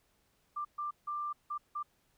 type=tone bursts at uneven times; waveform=sine; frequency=1185 Hz; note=D6; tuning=15 cents sharp; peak=-34 dBFS; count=5; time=0.56-0.65 / 0.78-0.91 / 1.07-1.33 / 1.5-1.58 / 1.75-1.83 s; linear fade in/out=10 ms; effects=pink hiss -73 dBFS RMS until 2.17 s

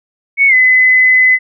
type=tone with pitch glide; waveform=sine; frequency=2218 to 2022 Hz; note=C#7 to B6; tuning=0 to +40 cents; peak=-5 dBFS; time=0.37-1.39 s; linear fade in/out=50 ms; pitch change=-160 cents; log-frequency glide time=0.48-0.54 s; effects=none

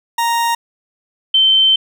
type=tone pair in turn; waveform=40% pulse / sine; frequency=932.3 / 3098 Hz; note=A#5 / G7; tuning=0 / -21 cents; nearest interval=octave + major sixth; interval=2079 cents; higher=second; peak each=-13 / -8 dBFS; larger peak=second; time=0.18-0.55 / 1.34-1.76 s; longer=second; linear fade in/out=5 ms; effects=none

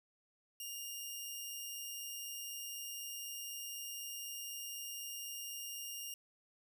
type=tone; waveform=10% pulse; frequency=2824 Hz; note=F7; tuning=19 cents sharp; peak=-34 dBFS; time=0.6-6.14 s; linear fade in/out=2 ms; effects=none

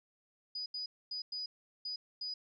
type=tone bursts at uneven times; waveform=sine; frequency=4948 Hz; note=D#8; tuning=10 cents flat; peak=-37 dBFS; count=6; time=0.55-0.66 / 0.74-0.86 / 1.11-1.22 / 1.32-1.46 / 1.85-1.96 / 2.21-2.34 s; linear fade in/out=5 ms; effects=none

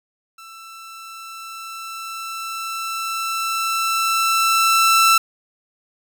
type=tone with level ramp; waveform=sawtooth; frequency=1333 Hz; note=E6; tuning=19 cents sharp; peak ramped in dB=-35 to -7 dBFS; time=0.38-5.18 s; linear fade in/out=5 ms; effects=none

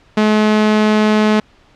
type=tone; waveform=sawtooth; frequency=213.8 Hz; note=A3; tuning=49 cents flat; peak=-6 dBFS; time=0.17-1.4 s; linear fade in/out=5 ms; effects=pink hiss -50 dBFS RMS until 1.75 s + low-pass 4000 Hz 12 dB/octave

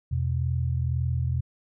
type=tone pair together; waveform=sine; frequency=84.16 / 126.1 Hz; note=E2 / B2; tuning=+36 / +36 cents; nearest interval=perfect fifth; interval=700 cents; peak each=-26 dBFS; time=0.11-1.41 s; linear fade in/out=10 ms; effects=none

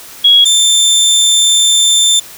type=tone pair in turn; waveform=sine / 25% pulse; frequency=3322 / 3561 Hz; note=G#7 / A7; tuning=0 / +20 cents; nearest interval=minor second; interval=120 cents; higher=second; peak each=-3 dBFS; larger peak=neither; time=0.24-0.45 / 0.45-2.2 s; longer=second; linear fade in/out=10 ms; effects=white hiss -33 dBFS RMS until 2.37 s

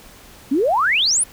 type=exponential sweep; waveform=sine; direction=up; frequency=248.7 to 10548 Hz; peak=-14 dBFS; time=0.51-1.24 s; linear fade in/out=10 ms; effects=pink hiss -44 dBFS RMS until 1.32 s

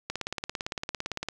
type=click train; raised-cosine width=0.2 ms; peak=-14 dBFS; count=22; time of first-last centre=0.1-1.286 s; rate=17.7 Hz; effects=none

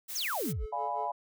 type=noise; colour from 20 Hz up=blue; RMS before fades=-39 dBFS; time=0.08-0.53 s; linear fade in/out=20 ms
type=exponential sweep; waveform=sine; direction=down; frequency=7140 to 36.71 Hz; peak=-31 dBFS; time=0.15-0.66 s; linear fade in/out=10 ms
type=tone with tremolo; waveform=triangle; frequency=432.4 Hz; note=A4; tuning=30 cents flat; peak=-37 dBFS; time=0.44-1.11 s; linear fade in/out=50 ms; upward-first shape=sine; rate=5.7 Hz; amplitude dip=90%
type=chord; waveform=sine; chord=D diminished seventh; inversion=none; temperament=equal; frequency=587.3 / 698.5 / 830.6 / 987.8 Hz; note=D5 / F5 / Ab5 / Cb6; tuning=0 / 0 / 0 / 0 cents; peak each=-40 / -36 / -35 / -35 dBFS; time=0.72-1.12 s; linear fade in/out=10 ms
effects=none

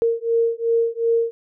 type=beating tone pair; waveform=sine; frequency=460.1 / 462.8 Hz; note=A#4 / A#4; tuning=-23 / -13 cents; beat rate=2.7 Hz; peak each=-20 dBFS; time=0.02-1.31 s; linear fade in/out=0 ms; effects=none

